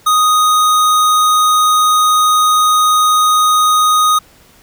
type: tone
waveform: square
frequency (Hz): 1244.5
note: D#6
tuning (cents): 0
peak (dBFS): -9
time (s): 0.06-4.19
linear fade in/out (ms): 10
effects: pink hiss -46 dBFS RMS until 4.62 s